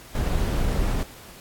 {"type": "noise", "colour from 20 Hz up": "brown", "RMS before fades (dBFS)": -23, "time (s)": [0.15, 1.03], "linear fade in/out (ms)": 2, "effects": ["pink hiss -45 dBFS RMS until 1.4 s", "AAC 64 kbps"]}